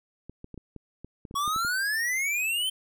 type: clicks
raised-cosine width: 3 ms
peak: -28 dBFS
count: 12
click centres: 0.296 / 0.444 / 0.543 / 0.577 / 0.763 / 1.046 / 1.252 / 1.311 / 1.342 / 1.478 / 1.562 / 1.649 s
type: exponential sweep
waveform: square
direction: up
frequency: 1108.7 to 3136 Hz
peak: -26 dBFS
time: 1.35-2.7 s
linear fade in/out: 10 ms
effects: none